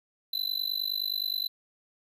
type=tone with amplitude modulation; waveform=square; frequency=4013 Hz; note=B7; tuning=27 cents sharp; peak=-25 dBFS; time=0.33-1.48 s; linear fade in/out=5 ms; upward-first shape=sine; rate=49.6 Hz; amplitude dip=100%; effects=none